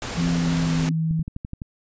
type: noise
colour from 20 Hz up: pink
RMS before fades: -30 dBFS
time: 0.02-0.89 s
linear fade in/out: 0 ms
type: tone with pitch glide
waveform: sine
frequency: 170 to 161.02 Hz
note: F3 to E3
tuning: -46 to -40 cents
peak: -20 dBFS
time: 0.17-1.23 s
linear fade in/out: 10 ms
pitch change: -94 cents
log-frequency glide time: 0.32-0.9 s
type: tone with vibrato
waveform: sine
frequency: 257.5 Hz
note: C4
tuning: 28 cents flat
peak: -26 dBFS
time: 0.2-0.92 s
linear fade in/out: 10 ms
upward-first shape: square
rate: 3.4 Hz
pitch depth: 10 cents each way
type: click train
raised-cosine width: 5 ms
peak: -19 dBFS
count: 7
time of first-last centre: 1.11-1.618 s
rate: 11.8 Hz
effects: resampled to 16000 Hz